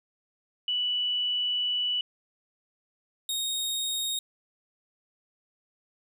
sine / sawtooth tone pair in turn, 2960 / 3729 Hz, F#7 / A#7, 0 / 0 cents, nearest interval major third, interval 400 cents, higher second, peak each -25 dBFS, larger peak neither, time 0.68-2.01 / 3.29-4.19 s, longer first, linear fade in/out 2 ms, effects none

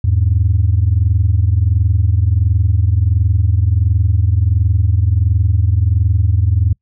sine tone pair together, 82.41 / 103.83 Hz, E2 / G#2, 0 / 0 cents, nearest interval major third, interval 400 cents, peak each -12 dBFS, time 0.04-6.73 s, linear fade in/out 5 ms, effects noise-tail reverb RT60 0.1 s tail -26 dB re dry + tanh soft clip ceiling -4 dBFS

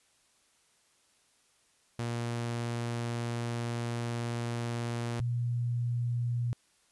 sawtooth / sine tone pair in turn, 118.2 / 120.06 Hz, A#2 / B2, +24 / -48 cents, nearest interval unison, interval 28 cents, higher second, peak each -28 / -28 dBFS, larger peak neither, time 1.99-5.2 / 5.2-6.53 s, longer first, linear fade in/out 0 ms, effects white hiss -68 dBFS RMS until 6.91 s + resampled to 24000 Hz

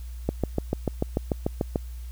click train, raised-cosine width 2 ms, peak -10 dBFS, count 11, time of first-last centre 0.29-1.758 s, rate 6.81 Hz, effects added 60 Hz sine -34 dBFS peak until 2.11 s + white hiss -55 dBFS RMS until 2.11 s

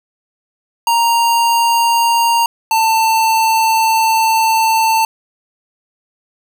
square tone pair in turn, 932.3 / 892.5 Hz, A#5 / A5, 0 / +24 cents, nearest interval minor second, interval 76 cents, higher first, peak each -11 dBFS, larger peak neither, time 0.87-2.46 / 2.71-5.05 s, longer second, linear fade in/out 2 ms, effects none

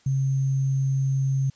sine tone with sample-and-hold, 134.7 Hz, C#3, 49 cents flat, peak -20 dBFS, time 0.06-1.5 s, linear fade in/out 5 ms, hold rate 6300 Hz, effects white hiss -60 dBFS RMS until 1.55 s + resampled to 16000 Hz

